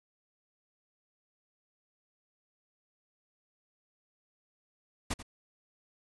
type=noise with echo; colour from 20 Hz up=pink; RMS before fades=-32 dBFS; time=5.1-5.14 s; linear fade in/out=10 ms; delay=88 ms; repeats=1; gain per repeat=-13 dB; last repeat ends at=5.228 s; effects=resampled to 24000 Hz